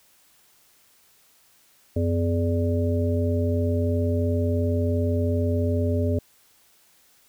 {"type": "harmonic tone with a mistuned harmonic", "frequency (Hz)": 83.9, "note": "E2", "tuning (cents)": 31, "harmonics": [1, 3, 5, 7], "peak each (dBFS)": [-22, -27, -29, -30], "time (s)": [1.96, 6.19], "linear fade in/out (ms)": 5, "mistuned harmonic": 1, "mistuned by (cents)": 150, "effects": ["white hiss -59 dBFS RMS until 7.28 s"]}